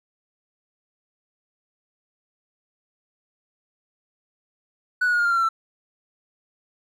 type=tone with pitch steps; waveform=triangle; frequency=1482 / 1459.9 / 1438.1 / 1416.7 / 1395.6 / 1374.8 / 1354.3 / 1334.1 Hz; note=F#6 / F#6 / F#6 / F6 / F6 / F6 / E6 / E6; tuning=+2 / -24 / -50 / +24 / -2 / -28 / +46 / +20 cents; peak=-15 dBFS; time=5.01-5.49 s; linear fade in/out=10 ms; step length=60 ms; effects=tanh soft clip ceiling -13 dBFS